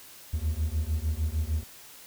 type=beating tone pair; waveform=triangle; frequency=74.4 / 81 Hz; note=D2 / E2; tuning=+23 / -30 cents; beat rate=6.6 Hz; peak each=-27 dBFS; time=0.33-1.64 s; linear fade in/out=10 ms; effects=white hiss -49 dBFS RMS until 2.06 s